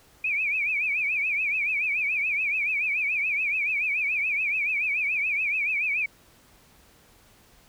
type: tone with vibrato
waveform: sine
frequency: 2406 Hz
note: D7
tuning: 41 cents sharp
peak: -23 dBFS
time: 0.24-6.06 s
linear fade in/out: 5 ms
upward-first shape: triangle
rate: 7 Hz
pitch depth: 160 cents each way
effects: pink hiss -57 dBFS RMS until 7.68 s